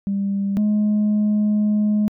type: tone pair in turn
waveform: sine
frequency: 198.4 / 210.2 Hz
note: G3 / G#3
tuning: +21 / +21 cents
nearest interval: minor second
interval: 100 cents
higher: second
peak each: -18 / -13 dBFS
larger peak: second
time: 0.07-0.57 / 0.57-2.08 s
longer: second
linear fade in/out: 0 ms
effects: tanh soft clip ceiling -14 dBFS